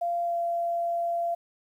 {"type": "tone with pitch glide", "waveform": "sine", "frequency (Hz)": [690, 684.8], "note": ["F5", "F5"], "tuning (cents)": [-21, -34], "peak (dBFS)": -25, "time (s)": [0.01, 1.35], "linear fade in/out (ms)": 10, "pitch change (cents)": -13, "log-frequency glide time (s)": [0.24, 0.36], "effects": ["10-bit"]}